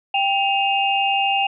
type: tone cluster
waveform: sine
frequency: 789 / 2540 / 2794 Hz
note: G5 / D#7 / F7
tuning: +11 / +35 / 0 cents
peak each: -19 / -25 / -21 dBFS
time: 0.14-1.47 s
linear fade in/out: 5 ms
effects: none